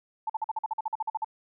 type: tone bursts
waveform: sine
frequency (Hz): 879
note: A5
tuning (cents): -2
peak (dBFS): -26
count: 14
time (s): 0.27-1.246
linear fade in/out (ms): 5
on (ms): 27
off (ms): 46
effects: none